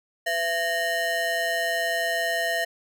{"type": "ring-modulated tone", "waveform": "square", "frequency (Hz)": 587.3, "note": "D5", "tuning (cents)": 0, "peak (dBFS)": -21, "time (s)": [0.26, 2.65], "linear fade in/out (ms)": 10, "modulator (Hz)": 1260, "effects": []}